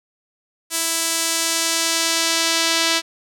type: tone with band-pass filter sweep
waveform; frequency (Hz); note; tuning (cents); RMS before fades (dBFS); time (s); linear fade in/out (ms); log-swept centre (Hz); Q
sawtooth; 329.6; E4; 0; -20; 0.7-3.02; 50; 9000 to 4400; 1
effects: none